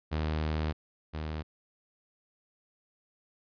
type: tone pair in turn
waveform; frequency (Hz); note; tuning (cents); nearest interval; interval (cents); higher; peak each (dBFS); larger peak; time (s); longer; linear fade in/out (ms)
sawtooth; 77.6 / 77.6; D#2 / D#2; -4 / -4; unison; 0; neither; -25 / -30; first; 0.11-0.73 / 1.13-1.43; first; 20
effects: resampled to 11025 Hz